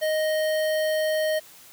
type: tone with notch filter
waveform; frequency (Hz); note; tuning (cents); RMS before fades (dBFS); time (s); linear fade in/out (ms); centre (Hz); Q
square; 622.3; D#5; 0; -24; 0.01-1.4; 20; 6700; 1.7
effects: white hiss -49 dBFS RMS until 1.72 s + high-pass 80 Hz 12 dB/octave